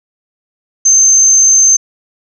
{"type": "tone", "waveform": "sine", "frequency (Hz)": 6272, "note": "G8", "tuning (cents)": 0, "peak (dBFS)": -4, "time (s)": [0.85, 1.77], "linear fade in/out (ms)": 10, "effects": []}